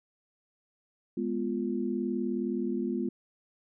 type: chord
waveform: sine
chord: F diminished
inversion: first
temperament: equal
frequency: 207.7 / 246.9 / 349.2 Hz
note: Ab3 / Cb4 / F4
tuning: 0 / 0 / 0 cents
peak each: -33 / -32 / -33 dBFS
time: 1.17-3.09 s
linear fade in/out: 5 ms
effects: none